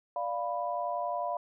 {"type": "chord", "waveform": "sine", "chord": "B diminished", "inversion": "first", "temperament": "equal", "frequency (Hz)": [587.3, 698.5, 987.8], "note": ["D5", "F5", "B5"], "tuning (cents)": [0, 0, 0], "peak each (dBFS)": [-36, -33, -35], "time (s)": [0.16, 1.37], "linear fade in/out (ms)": 2, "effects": []}